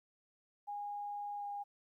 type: tone with pitch glide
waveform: sine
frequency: 820 to 813.4 Hz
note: G#5 to G#5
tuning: -22 to -36 cents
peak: -39 dBFS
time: 0.67-1.64 s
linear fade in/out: 20 ms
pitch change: -14 cents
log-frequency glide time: 1.37-1.45 s
effects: 13-bit